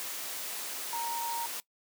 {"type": "tone in noise", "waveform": "sine", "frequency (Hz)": 932.3, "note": "A#5", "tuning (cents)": 0, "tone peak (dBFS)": -33, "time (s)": [0.93, 1.46], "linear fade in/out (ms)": 0, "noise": "white", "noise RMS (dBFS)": -38, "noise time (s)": [0, 1.6], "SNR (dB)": 2, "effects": ["noise-tail reverb RT60 0.1 s tail -19 dB re dry", "high-pass 300 Hz 12 dB/octave"]}